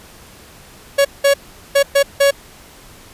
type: tone bursts at uneven times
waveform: 45% pulse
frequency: 559 Hz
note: C#5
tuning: 14 cents sharp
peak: -9 dBFS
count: 5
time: 0.98-1.05 / 1.24-1.34 / 1.75-1.83 / 1.95-2.03 / 2.2-2.31 s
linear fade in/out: 10 ms
effects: pink hiss -42 dBFS RMS until 3.13 s + resampled to 32000 Hz